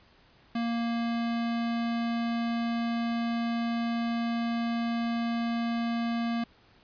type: tone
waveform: square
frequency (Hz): 233.1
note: A#3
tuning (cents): 0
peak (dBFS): -28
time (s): 0.55-6.44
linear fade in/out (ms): 5
effects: pink hiss -60 dBFS RMS until 6.83 s + resampled to 11025 Hz